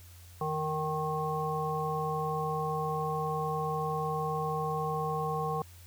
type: harmonic tone with a mistuned harmonic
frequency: 154.8 Hz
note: D#3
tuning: 9 cents flat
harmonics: 1 / 3 / 5 / 7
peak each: -35 / -35 / -35 / -35 dBFS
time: 0.41-5.62 s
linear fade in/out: 2 ms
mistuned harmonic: 1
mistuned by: +22 cents
effects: added 87 Hz sine -50 dBFS peak until 5.86 s + white hiss -57 dBFS RMS until 5.86 s